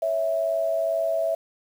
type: tone pair together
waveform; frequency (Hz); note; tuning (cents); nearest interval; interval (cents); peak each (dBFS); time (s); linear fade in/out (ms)
sine; 554.4 / 656.6; C#5 / E5; 0 / -7; minor third; 293; -29 / -22; 0.02-1.35; 5
effects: 8-bit